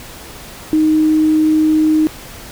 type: tone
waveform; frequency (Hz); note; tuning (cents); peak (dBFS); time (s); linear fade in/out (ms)
sine; 311.1; D#4; 0; -9; 0.73-2.07; 0
effects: pink hiss -34 dBFS RMS until 2.51 s